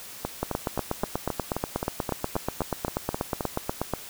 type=two click trains; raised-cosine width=1 ms; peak=-11 / -13 dBFS; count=30 / 13; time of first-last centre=0.43-3.937 / 0.25-3.408 s; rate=8.27 / 3.8 Hz; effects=white hiss -42 dBFS RMS until 4.09 s